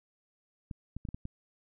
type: clicks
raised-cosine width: 5 ms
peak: -26 dBFS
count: 6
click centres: 0.712 / 0.966 / 1.052 / 1.088 / 1.145 / 1.254 s
effects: none